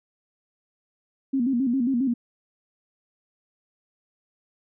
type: tone with vibrato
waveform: sine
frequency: 253.4 Hz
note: B3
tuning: 45 cents sharp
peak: -20 dBFS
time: 1.33-2.14 s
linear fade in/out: 10 ms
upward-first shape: square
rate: 7.4 Hz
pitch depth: 110 cents each way
effects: none